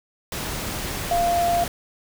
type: tone in noise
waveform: sine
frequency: 693 Hz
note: F5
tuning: 14 cents flat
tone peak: -18 dBFS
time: 1.11-1.64 s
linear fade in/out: 2 ms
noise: pink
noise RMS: -29 dBFS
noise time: 0.32-1.68 s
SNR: +8 dB
effects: none